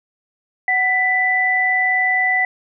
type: tone pair together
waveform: sine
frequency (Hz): 746 / 1985.3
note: F#5 / B6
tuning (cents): +14 / +9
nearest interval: octave + perfect fourth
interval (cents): 1695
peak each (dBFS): -21 / -15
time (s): 0.68-2.45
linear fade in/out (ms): 2
effects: none